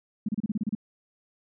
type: tone bursts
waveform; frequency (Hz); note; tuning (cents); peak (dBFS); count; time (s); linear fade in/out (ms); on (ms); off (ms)
sine; 211.8; G#3; +34; -24; 9; 0.26-0.751; 5; 27; 31
effects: none